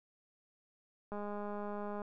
click train, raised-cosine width 1 ms, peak -29 dBFS, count 186, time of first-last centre 1.12-2.018 s, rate 206 Hz, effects none

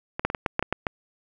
clicks, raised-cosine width 0.5 ms, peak -13 / -6 / -14 / -11 / -7 / -6 / -10 / -8 / -9 dBFS, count 9, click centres 0.195 / 0.25 / 0.301 / 0.348 / 0.462 / 0.594 / 0.626 / 0.726 / 0.868 s, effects none

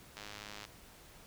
click train, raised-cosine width 0.2 ms, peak -28 dBFS, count 51, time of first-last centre 0.17-0.651 s, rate 104 Hz, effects pink hiss -57 dBFS RMS until 1.26 s

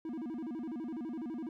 triangle tone with vibrato, 277.2 Hz, C#4, in tune, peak -35 dBFS, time 0.05-1.49 s, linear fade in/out 2 ms, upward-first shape square, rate 12 Hz, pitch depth 260 cents each way, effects none

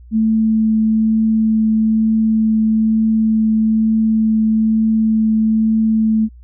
sine tone with vibrato, 220 Hz, A3, in tune, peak -11 dBFS, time 0.11-6.29 s, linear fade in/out 50 ms, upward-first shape triangle, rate 1.1 Hz, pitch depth 8 cents each way, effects added 60 Hz sine -37 dBFS peak until 6.43 s

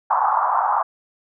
pink band-pass noise, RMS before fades -19 dBFS, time 0.1-0.83 s, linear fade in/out 5 ms, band 770 to 1200 Hz, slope 48 dB/octave, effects none

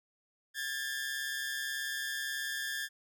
sawtooth tone pair together, 1621.7 / 1760 Hz, G#6 / A6, -42 / 0 cents, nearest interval minor second, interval 142 cents, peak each -34 / -34 dBFS, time 0.54-2.89 s, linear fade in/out 50 ms, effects none

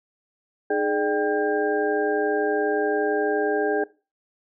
sine tone cluster, 307.8 / 419.4 / 599 / 782 / 1604 Hz, D#4 / G#4 / D5 / G5 / G6, -19 / +17 / +34 / -4 / +39 cents, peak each -29 / -22 / -29 / -28 / -30 dBFS, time 0.7-3.84 s, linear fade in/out 5 ms, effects noise-tail reverb RT60 0.3 s tail -19 dB re dry

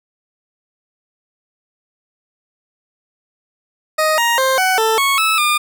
20% pulse tone with pitch steps, 624 / 939 / 527 / 749 / 443.5 / 1104 / 1304 / 1207 Hz, D#5 / A#5 / C5 / F#5 / A4 / C#6 / E6 / D6, +5 / +12 / +12 / +21 / +14 / -7 / -19 / +47 cents, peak -8 dBFS, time 3.98-5.58 s, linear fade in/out 10 ms, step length 200 ms, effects none

